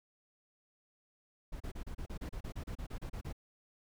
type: noise bursts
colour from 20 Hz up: brown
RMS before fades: -41 dBFS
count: 16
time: 1.52-3.328 s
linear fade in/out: 10 ms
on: 83 ms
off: 32 ms
effects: none

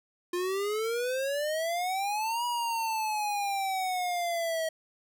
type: exponential two-way sweep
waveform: square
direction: up then down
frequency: 349.5 to 970 to 638 Hz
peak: -29 dBFS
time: 0.33-4.69 s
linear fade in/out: 5 ms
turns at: 2.45 s
effects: none

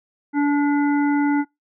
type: harmonic tone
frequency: 288.7 Hz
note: D4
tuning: 30 cents flat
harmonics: 1 / 3 / 5 / 7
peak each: -16 / -26 / -30 / -33 dBFS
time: 0.33-1.45 s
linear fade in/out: 50 ms
effects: noise-tail reverb RT60 0.2 s tail -25 dB re dry

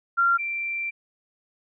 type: tone pair in turn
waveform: sine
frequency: 1381 / 2354 Hz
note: F6 / D7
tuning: -20 / +3 cents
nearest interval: major sixth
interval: 923 cents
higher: second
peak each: -17 / -26 dBFS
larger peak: first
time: 0.17-0.38 / 0.38-0.91 s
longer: second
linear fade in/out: 20 ms
effects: none

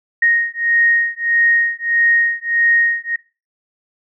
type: beating tone pair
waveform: sine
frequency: 1864.7 / 1866.3 Hz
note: A#6 / A#6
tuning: 0 / +2 cents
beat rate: 1.6 Hz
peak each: -16 dBFS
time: 0.22-3.16 s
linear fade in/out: 5 ms
effects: noise-tail reverb RT60 0.3 s tail -19 dB re dry

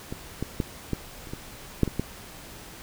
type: clicks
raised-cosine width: 3 ms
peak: -19 / -15 / -12 / -13 / -29 / -20 / -6 / -16 / -12 dBFS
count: 9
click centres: 0.125 / 0.426 / 0.602 / 0.933 / 1.272 / 1.335 / 1.833 / 1.877 / 1.996 s
effects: pink hiss -44 dBFS RMS until 2.82 s

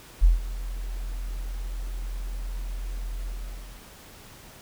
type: tone with ADSR envelope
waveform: sine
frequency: 42.53 Hz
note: F1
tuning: 45 cents flat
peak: -11 dBFS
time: 0.21-3.87 s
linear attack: 30 ms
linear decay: 150 ms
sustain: -18 dB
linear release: 590 ms
effects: pink hiss -48 dBFS RMS until 4.61 s

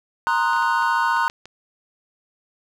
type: chord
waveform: triangle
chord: C half-diminished seventh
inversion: third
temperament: equal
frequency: 932.3 / 1046.5 / 1244.5 / 1480 Hz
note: Bb5 / C6 / Eb6 / Gb6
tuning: 0 / 0 / 0 / 0 cents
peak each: -19 / -22 / -25 / -21 dBFS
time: 0.27-1.28 s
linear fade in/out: 0 ms
type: clicks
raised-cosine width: 0.2 ms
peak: -22 dBFS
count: 7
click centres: 0.533 / 0.565 / 0.625 / 0.824 / 1.168 / 1.299 / 1.456 s
effects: none

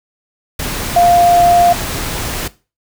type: tone in noise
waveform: sine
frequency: 698.5 Hz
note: F5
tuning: in tune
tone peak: -6 dBFS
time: 0.96-1.73 s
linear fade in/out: 5 ms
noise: pink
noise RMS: -21 dBFS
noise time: 0.59-2.48 s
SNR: +12 dB
effects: noise-tail reverb RT60 0.3 s tail -18 dB re dry

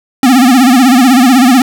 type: tone with vibrato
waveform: square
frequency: 254.9 Hz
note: C4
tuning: 45 cents flat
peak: -4 dBFS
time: 0.23-1.62 s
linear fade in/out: 2 ms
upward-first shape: sine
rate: 16 Hz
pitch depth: 130 cents each way
effects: none

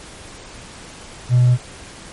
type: tone with hard clipping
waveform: triangle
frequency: 123.47 Hz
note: B2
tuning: in tune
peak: -10 dBFS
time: 1.29-1.58 s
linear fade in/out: 50 ms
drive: 4 dB
effects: pink hiss -38 dBFS RMS until 2.12 s + MP3 48 kbps

